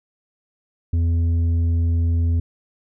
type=tone with tanh clipping; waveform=sine; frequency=84 Hz; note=E2; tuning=33 cents sharp; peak=-17 dBFS; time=0.93-2.4 s; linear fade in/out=5 ms; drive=6 dB; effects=none